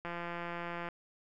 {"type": "click train", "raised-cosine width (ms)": 0.5, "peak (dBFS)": -25, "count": 145, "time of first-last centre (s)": [0.05, 0.887], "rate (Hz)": 172, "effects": []}